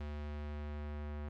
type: tone with low-pass filter sweep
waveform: square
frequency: 74 Hz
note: D2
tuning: 14 cents sharp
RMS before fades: -42 dBFS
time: 0-1.29 s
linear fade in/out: 5 ms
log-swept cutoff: 3400 to 2000 Hz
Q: 0.81
effects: 13-bit